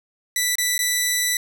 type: tone with dropouts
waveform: 10% pulse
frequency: 1975.5 Hz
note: B6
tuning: in tune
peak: -10 dBFS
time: 0.36-1.37 s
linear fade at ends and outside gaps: 2 ms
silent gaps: 0.555-0.583 / 0.78-0.79 s
effects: none